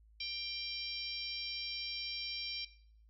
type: harmonic tone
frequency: 788 Hz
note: G5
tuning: 9 cents sharp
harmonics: 3 / 4 / 5 / 6 / 7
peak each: -43 / -45 / -45 / -45 / -44 dBFS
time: 0.2-2.65 s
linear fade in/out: 5 ms
effects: noise-tail reverb RT60 0.6 s tail -17 dB re dry + added 54 Hz sine -60 dBFS peak until 3.09 s